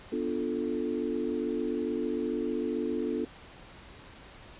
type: chord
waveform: sine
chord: B half-diminished seventh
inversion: none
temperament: equal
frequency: 246.9 / 293.7 / 349.2 / 440 Hz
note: B3 / D4 / F4 / A4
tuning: 0 / 0 / 0 / 0 cents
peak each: -34 dBFS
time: 0.12-3.25 s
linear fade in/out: 5 ms
effects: pink hiss -50 dBFS RMS until 4.59 s + resampled to 8000 Hz